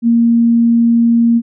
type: tone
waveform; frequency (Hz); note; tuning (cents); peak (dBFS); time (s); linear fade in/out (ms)
sine; 233.1; A#3; 0; -7; 0.02-1.42; 50
effects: none

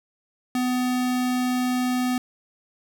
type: tone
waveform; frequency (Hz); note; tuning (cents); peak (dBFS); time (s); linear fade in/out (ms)
square; 250.8; B3; +27; -22; 0.55-2.18; 2
effects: 10-bit

